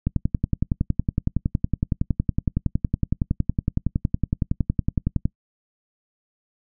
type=click train; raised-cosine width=5 ms; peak=-8 dBFS; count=57; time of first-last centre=0.07-5.255 s; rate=10.8 Hz; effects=noise-tail reverb RT60 0.1 s tail -24 dB re dry